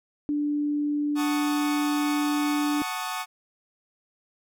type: tone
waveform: sine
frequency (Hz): 293.7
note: D4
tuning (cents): 0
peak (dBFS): -23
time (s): 0.29-2.82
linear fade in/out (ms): 0
type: chord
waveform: sawtooth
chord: D# half-diminished seventh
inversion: first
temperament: equal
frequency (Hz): 740 / 880 / 1108.7 / 1244.5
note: F#5 / A5 / C#6 / D#6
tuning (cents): 0 / 0 / 0 / 0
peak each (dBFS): -31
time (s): 1.15-3.26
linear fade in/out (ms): 50
effects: none